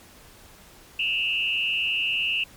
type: tone with frequency modulation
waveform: sine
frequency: 2748 Hz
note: F7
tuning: 29 cents flat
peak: -22 dBFS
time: 0.99-2.44 s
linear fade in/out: 5 ms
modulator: 111 Hz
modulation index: 1.5
effects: pink hiss -50 dBFS RMS until 2.56 s + MP3 96 kbps